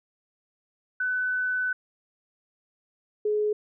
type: tone pair in turn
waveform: sine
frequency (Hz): 1503 / 421.8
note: F#6 / G#4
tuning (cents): +27 / +27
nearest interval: octave + minor seventh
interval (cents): 2200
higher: first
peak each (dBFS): -24 / -22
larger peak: second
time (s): 1-1.73 / 3.25-3.53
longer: first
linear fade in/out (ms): 5
effects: none